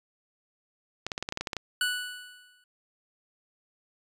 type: clicks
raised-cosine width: 0.2 ms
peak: -14 dBFS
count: 11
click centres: 1.066 / 1.118 / 1.179 / 1.226 / 1.289 / 1.324 / 1.374 / 1.41 / 1.472 / 1.532 / 1.567 s
type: tone with exponential decay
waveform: 25% pulse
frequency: 1480 Hz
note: F#6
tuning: in tune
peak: -20 dBFS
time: 1.81-2.64 s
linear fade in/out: 2 ms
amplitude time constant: 180 ms
effects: resampled to 32000 Hz